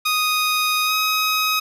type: tone with pitch glide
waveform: 15% pulse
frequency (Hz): 1244.5 to 1264.1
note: D#6 to D#6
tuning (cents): 0 to +27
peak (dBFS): -11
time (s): 0.05-1.6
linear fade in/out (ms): 10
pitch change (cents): +27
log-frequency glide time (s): 0.84-0.94
effects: none